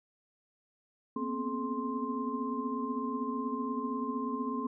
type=tone cluster; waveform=sine; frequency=236.9 / 249.5 / 265.5 / 428.5 / 1049 Hz; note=A#3 / B3 / C4 / A4 / C6; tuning=+28 / +18 / +25 / -46 / +4 cents; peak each=-38 / -39 / -37 / -40 / -37 dBFS; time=1.16-4.67 s; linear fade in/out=5 ms; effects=none